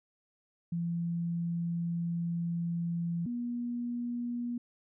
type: tone pair in turn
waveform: sine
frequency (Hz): 170 / 240.4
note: F3 / B3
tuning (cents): -46 / -46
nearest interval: tritone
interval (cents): 600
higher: second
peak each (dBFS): -30 / -32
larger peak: first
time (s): 0.72-3.26 / 3.26-4.58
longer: first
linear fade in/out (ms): 5
effects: none